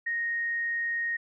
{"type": "tone", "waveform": "sine", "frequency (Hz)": 1864.7, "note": "A#6", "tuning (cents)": 0, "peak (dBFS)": -27, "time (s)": [0.06, 1.17], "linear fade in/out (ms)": 10, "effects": []}